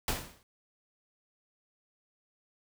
pink noise with exponential decay, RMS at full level -28 dBFS, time 0.08-0.43 s, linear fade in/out 1 ms, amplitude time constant 75 ms, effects none

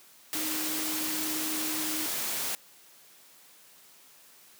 sine tone in noise, 311.1 Hz, D#4, in tune, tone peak -36 dBFS, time 0.35-2.06 s, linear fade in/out 0 ms, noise white, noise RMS -32 dBFS, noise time 0.33-2.55 s, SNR -7 dB, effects white hiss -56 dBFS RMS until 4.59 s + high-pass 150 Hz 12 dB/octave

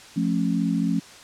sine chord, F augmented, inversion none, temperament just, 174.61 / 218.3 / 272.8 Hz, F3 / A3 / C#4, 0 / -13 / -28 cents, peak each -24 / -25 / -25 dBFS, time 0.16-1 s, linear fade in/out 10 ms, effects white hiss -45 dBFS RMS until 1.23 s + low-pass 7000 Hz 12 dB/octave

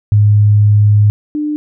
sine tone pair in turn, 104.3 / 299.5 Hz, G#2 / D4, +8 / +34 cents, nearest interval octave + tritone, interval 1826 cents, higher second, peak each -5 / -14 dBFS, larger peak first, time 0.12-1.1 / 1.35-1.56 s, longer first, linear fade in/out 0 ms, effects none

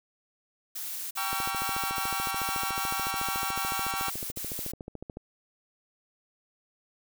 blue noise bursts, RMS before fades -36 dBFS, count 10, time 0.75-4.719 s, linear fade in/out 10 ms, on 360 ms, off 41 ms
sawtooth chord, G diminished seventh, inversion none, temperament just, 784 / 940.8 / 1128.9 / 1354.7 Hz, G5 / Bb5 / Db6 / Fb6, 0 / +16 / +31 / +47 cents, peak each -31 / -36 / -32 / -31 dBFS, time 1.17-4.1 s, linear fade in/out 5 ms
click train, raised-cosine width 2 ms, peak -25 dBFS, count 54, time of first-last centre 1.33-5.171 s, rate 13.8 Hz
effects none

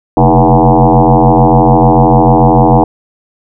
sine tone with frequency modulation, 308.1 Hz, D#4, 17 cents flat, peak -3 dBFS, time 0.17-2.84 s, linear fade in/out 2 ms, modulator 89 Hz, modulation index 6.7, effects none

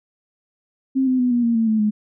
sine tone with pitch steps, 265.2 / 256.8 / 248.6 / 240.7 / 233 / 225.6 / 218.4 / 211.5 Hz, C4 / C4 / B3 / B3 / A#3 / A3 / A3 / G#3, +23 / -32 / +12 / -44 / -1 / +44 / -13 / +32 cents, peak -15 dBFS, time 0.95-1.91 s, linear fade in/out 20 ms, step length 120 ms, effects none

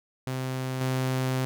sawtooth tone with level steps, 129.9 Hz, C3, 12 cents flat, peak -25 / -21 dBFS, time 0.27-1.45 s, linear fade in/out 0 ms, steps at 0.81 s, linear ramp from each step 2 ms, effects none

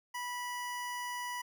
25% pulse tone, 980 Hz, B5, 14 cents flat, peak -33 dBFS, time 0.14-1.42 s, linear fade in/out 10 ms, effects 12-bit

